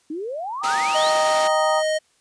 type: exponential sweep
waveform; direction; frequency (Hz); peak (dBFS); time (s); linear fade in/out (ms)
sine; up; 293.7 to 4500; -26; 0.1-1.11; 5
type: chord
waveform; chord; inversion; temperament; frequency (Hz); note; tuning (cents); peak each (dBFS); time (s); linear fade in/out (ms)
sine; Eb major; first; equal; 784 / 932.3 / 1244.5; G5 / Bb5 / Eb6; 0 / 0 / 0; -24; 0.61-1.83; 50
type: band-pass noise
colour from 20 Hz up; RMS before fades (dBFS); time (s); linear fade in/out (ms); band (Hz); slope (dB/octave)
white; -31; 0.63-1.48; 10; 200 to 6000; 12
type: tone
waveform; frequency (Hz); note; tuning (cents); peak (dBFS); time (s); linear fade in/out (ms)
square; 622.3; D#5; 0; -20; 0.94-1.99; 20
effects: white hiss -62 dBFS RMS until 2.2 s + resampled to 22050 Hz